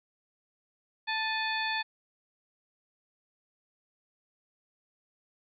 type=harmonic tone with a mistuned harmonic; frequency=880 Hz; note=A5; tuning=in tune; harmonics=1 / 2 / 3 / 4 / 5; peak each=-34 / -33 / -36 / -37 / -39 dBFS; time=1.07-1.83 s; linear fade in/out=20 ms; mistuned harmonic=3; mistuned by=-98 cents; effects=none